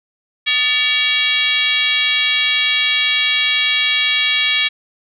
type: tone with frequency modulation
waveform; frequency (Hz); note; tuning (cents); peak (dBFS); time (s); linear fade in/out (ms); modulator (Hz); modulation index
sine; 2794; F7; 0; -13; 0.46-4.69; 20; 519; 1.8
effects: none